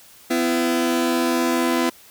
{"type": "tone pair together", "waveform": "sawtooth", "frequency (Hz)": [252.6, 336.9], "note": ["B3", "E4"], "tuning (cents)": [39, 38], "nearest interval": "perfect fourth", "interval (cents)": 499, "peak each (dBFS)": -17, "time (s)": [0.3, 1.9], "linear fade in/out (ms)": 10, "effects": ["white hiss -48 dBFS RMS until 2.1 s"]}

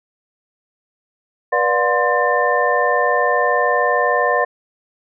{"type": "tone cluster", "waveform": "sine", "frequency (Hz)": [485.3, 585, 718, 1045, 1790], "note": ["B4", "D5", "F5", "C6", "A6"], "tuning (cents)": [-30, -7, 48, -2, 29], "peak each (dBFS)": -20, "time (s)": [1.52, 4.45], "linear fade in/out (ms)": 10, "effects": []}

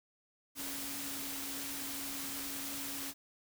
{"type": "tone in noise", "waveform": "sine", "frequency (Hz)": 277.2, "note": "C#4", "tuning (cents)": 0, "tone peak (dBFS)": -47, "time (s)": [0.55, 3.14], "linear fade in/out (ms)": 50, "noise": "white", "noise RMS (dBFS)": -41, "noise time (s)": [0.55, 3.14], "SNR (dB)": -9, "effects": []}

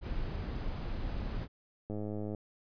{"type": "noise", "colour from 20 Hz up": "brown", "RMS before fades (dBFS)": -36, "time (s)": [0.01, 1.48], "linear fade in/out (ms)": 50}
{"type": "click train", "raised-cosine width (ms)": 2, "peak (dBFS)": -26, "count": 48, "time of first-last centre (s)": [1.9, 2.348], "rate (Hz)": 105}
{"effects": ["resampled to 11025 Hz"]}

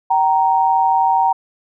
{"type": "tone pair together", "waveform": "sine", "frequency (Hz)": [770.7, 932.3], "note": ["G5", "A#5"], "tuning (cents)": [-30, 0], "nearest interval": "minor third", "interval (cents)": 330, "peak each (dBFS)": [-15, -14], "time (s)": [0.1, 1.33], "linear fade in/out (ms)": 10, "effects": []}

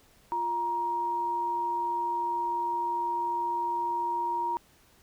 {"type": "tone pair together", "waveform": "sine", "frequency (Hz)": [349.2, 942.8], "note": ["F4", "A#5"], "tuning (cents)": [0, 19], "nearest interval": "octave + perfect fourth", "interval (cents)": 1719, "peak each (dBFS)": [-39, -27], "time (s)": [0.32, 4.57], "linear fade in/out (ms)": 0, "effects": ["pink hiss -61 dBFS RMS until 5.02 s"]}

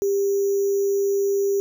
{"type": "tone with sample-and-hold", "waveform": "sine", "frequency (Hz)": 396.8, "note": "G4", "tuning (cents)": 21, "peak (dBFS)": -18, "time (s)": [0.02, 1.6], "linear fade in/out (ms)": 0, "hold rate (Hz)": 6300, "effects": []}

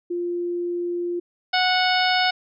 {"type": "tone", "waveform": "sine", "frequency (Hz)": 349.2, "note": "F4", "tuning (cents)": 0, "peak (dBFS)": -23, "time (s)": [0.1, 1.2], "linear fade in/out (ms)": 10}
{"type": "harmonic tone", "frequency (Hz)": 736, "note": "F#5", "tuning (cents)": -9, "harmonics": [1, 2, 3, 4, 5, 6, 7], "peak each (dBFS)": [-21, -24, -26, -27, -28, -29, -29], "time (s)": [1.53, 2.31], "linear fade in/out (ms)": 10}
{"effects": []}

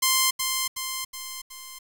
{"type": "tone with echo", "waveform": "5% pulse", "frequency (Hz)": 1046.5, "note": "C6", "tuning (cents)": 0, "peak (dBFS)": -7, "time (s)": [0.02, 0.31], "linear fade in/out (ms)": 10, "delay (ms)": 370, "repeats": 4, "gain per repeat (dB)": -5, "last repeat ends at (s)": 1.79, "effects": ["8-bit"]}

